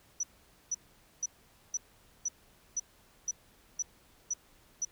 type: tone bursts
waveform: sine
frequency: 5920 Hz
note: F#8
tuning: in tune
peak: -29 dBFS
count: 10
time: 0.2-4.85 s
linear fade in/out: 5 ms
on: 33 ms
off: 480 ms
effects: pink hiss -63 dBFS RMS until 4.91 s